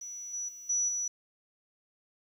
sine tone with level steps, 5900 Hz, F#8, 6 cents flat, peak -39 / -33 / -44 / -26 / -30 dBFS, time 0.01-1.08 s, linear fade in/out 5 ms, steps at 0.33 / 0.48 / 0.69 / 0.88 s, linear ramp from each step 10 ms, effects 10-bit

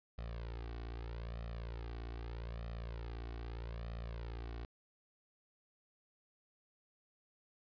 sawtooth tone with flanger, 57.4 Hz, A#1, 26 cents flat, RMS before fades -44 dBFS, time 0.18-4.65 s, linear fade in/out 0 ms, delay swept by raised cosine 1.6 to 2.7 ms, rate 0.8 Hz, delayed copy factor +0.85, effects resampled to 11025 Hz

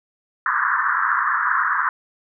pink band-pass noise, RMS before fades -20 dBFS, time 0.46-1.89 s, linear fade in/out 2 ms, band 1000 to 1800 Hz, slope 96 dB/octave, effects none

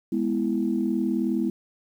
sine chord, E major, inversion first, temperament equal, 207.7 / 246.9 / 329.6 Hz, G#3 / B3 / E4, 0 / 0 / 0 cents, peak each -26 dBFS, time 0.12-1.5 s, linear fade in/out 5 ms, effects tanh soft clip ceiling -12 dBFS + 9-bit

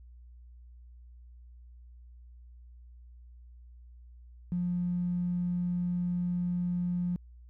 triangle tone, 176.9 Hz, F3, 23 cents sharp, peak -24 dBFS, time 4.52-7.16 s, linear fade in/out 0 ms, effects tanh soft clip ceiling -26 dBFS + added 60 Hz sine -49 dBFS peak until 7.49 s

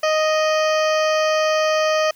harmonic tone with a mistuned harmonic, 622.3 Hz, D#5, in tune, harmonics 1 / 2 / 3 / 4 / 5 / 7 / 8 / 9 / 10, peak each -17 / -23 / -27 / -29 / -31 / -34 / -35 / -36 / -37 dBFS, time 0.03-2.11 s, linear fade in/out 5 ms, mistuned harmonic 7, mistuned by +50 cents, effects white hiss -52 dBFS RMS until 2.15 s

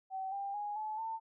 sine tone with pitch steps, 764 / 795.1 / 827.4 / 861 / 896 Hz, G5 / G5 / G#5 / A5 / A5, -45 / +24 / -7 / -38 / +31 cents, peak -36 dBFS, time 0.1-1.2 s, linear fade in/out 50 ms, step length 220 ms, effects none

